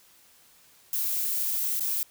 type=noise with dropouts; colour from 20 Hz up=violet; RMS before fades=-28 dBFS; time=0.93-2.03 s; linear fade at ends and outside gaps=1 ms; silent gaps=1.796-1.806 s; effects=white hiss -58 dBFS RMS until 2.1 s